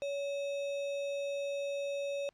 sine tone with sample-and-hold, 564 Hz, C#5, 30 cents sharp, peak -33 dBFS, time 0.02-2.29 s, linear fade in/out 0 ms, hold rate 3150 Hz, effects pink hiss -75 dBFS RMS until 2.33 s + low-pass 5000 Hz 12 dB/octave

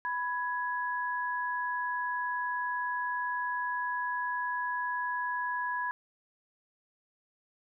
sine tone pair together, 990 / 1670.3 Hz, B5 / G#6, +4 / +9 cents, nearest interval major sixth, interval 905 cents, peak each -32 / -34 dBFS, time 0.05-5.91 s, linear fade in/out 0 ms, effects none

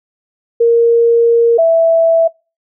sine tone pair in turn, 466.2 / 659.3 Hz, A#4 / E5, 0 / 0 cents, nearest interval tritone, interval 600 cents, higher second, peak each -6 dBFS, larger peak neither, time 0.6-1.58 / 1.58-2.28 s, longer first, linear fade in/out 10 ms, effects noise-tail reverb RT60 0.3 s tail -26 dB re dry

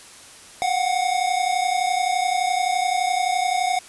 square tone pair together, 718.3 / 750 Hz, F5 / F#5, +48 / +23 cents, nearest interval minor second, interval 75 cents, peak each -23 dBFS, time 0.62-3.79 s, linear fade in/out 0 ms, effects white hiss -44 dBFS RMS until 3.88 s + resampled to 24000 Hz

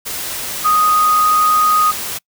sine tone in noise, 1244.5 Hz, D#6, in tune, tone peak -10 dBFS, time 0.64-1.92 s, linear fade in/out 20 ms, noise white, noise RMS -24 dBFS, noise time 0.05-2.19 s, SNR +11 dB, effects noise-tail reverb RT60 0.1 s tail -26 dB re dry

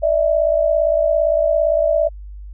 sine tone pair together, 592.4 / 650 Hz, D5 / E5, +15 / -24 cents, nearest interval major second, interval 161 cents, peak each -16 / -16 dBFS, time 0.02-2.09 s, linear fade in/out 20 ms, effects added 50 Hz sine -31 dBFS peak until 2.53 s

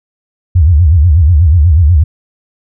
sine tone with vibrato, 80.7 Hz, E2, 36 cents flat, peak -3 dBFS, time 0.55-2.04 s, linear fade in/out 10 ms, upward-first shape sine, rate 8.2 Hz, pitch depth 230 cents each way, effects none

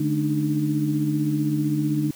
sine tone cluster, 147.8 / 217 / 288.9 / 304.5 Hz, D3 / A3 / D4 / D#4, +11 / -24 / -28 / -37 cents, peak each -24 / -30 / -31 / -23 dBFS, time 0-2.11 s, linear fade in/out 5 ms, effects white hiss -46 dBFS RMS until 2.15 s

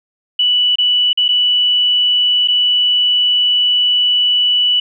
sine tone with dropouts, 2960 Hz, F#7, in tune, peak -10 dBFS, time 0.39-4.8 s, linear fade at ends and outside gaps 5 ms, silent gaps 0.757-0.784 / 1.131-1.174 / 1.282-1.288 / 2.476-2.483 s, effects none

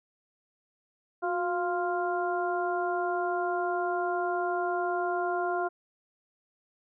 harmonic tone with a mistuned harmonic, 349.2 Hz, F4, in tune, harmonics 1 / 2 / 3 / 4, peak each -31 / -30 / -36 / -35 dBFS, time 1.22-5.69 s, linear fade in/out 20 ms, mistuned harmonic 1, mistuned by +58 cents, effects none

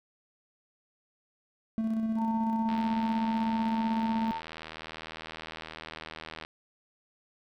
triangle tone with tremolo, 222.3 Hz, A3, 18 cents sharp, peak -24 dBFS, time 1.78-4.31 s, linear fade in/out 0 ms, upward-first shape square, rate 16 Hz, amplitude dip 30%
sine tone, 900 Hz, A5, 39 cents sharp, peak -32 dBFS, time 2.16-4.42 s, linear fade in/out 50 ms
click train, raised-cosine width 0.3 ms, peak -24 dBFS, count 301, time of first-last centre 2.69-6.449 s, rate 79.8 Hz
effects none

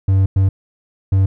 triangle tone bursts at uneven times, 96.2 Hz, G2, 32 cents flat, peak -8 dBFS, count 3, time 0.08-0.26 / 0.36-0.49 / 1.12-1.26 s, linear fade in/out 5 ms, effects none

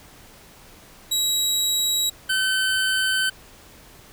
25% pulse tone pair in turn, 3867 / 1531.1 Hz, B7 / G6, -37 / -41 cents, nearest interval octave + major third, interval 1604 cents, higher first, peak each -16 dBFS, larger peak neither, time 1.11-2.1 / 2.29-3.3 s, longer second, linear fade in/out 10 ms, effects pink hiss -48 dBFS RMS until 4.12 s

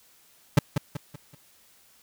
40% pulse tone with echo, 144.4 Hz, D3, 29 cents flat, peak -12 dBFS, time 0.57-0.59 s, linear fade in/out 5 ms, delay 190 ms, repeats 4, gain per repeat -8 dB, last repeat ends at 1.35 s, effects white hiss -59 dBFS RMS until 2.02 s

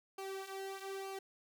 sawtooth tone with flanger, 387.7 Hz, G4, 19 cents flat, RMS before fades -44 dBFS, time 0.18-1.19 s, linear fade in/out 5 ms, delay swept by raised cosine 0.54 to 3.44 ms, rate 1.1 Hz, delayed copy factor -0.7, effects none

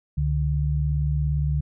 sine tone pair together, 69.3 / 146.84 Hz, C#2 / D3, 0 / 0 cents, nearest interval octave + minor second, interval 1300 cents, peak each -23 dBFS, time 0.17-1.61 s, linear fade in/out 10 ms, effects none

